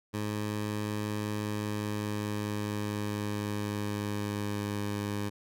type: tone with pitch glide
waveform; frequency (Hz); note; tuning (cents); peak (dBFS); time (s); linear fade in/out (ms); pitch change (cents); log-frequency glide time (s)
15% pulse; 105.4 to 102.64; G#2 to G#2; +26 to -20; -25; 0.13-5.3; 20; -46; 1.3-4.86
effects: none